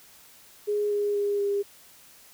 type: tone with pitch steps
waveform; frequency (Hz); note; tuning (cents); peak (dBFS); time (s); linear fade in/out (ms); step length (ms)
sine; 415.3 / 411.2 / 407.2 / 403.2; G#4 / G#4 / G#4 / G4; 0 / -17 / -34 / +49; -23; 0.67-1.63; 20; 240
effects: white hiss -53 dBFS RMS until 2.33 s